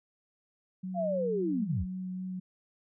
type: tone with vibrato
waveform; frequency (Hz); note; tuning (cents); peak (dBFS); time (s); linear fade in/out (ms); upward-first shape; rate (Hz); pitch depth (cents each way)
sine; 185; F#3; 0; -34; 0.83-2.4; 10; sine; 3.7; 10
type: linear sweep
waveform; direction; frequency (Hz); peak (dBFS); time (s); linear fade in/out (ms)
sine; down; 711 to 47.96; -28; 0.94-1.86; 50
effects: none